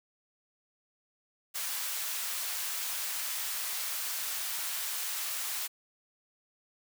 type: high-pass noise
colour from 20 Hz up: white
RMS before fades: -35 dBFS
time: 1.54-5.68 s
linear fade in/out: 20 ms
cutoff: 920 Hz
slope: 12 dB/octave
effects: none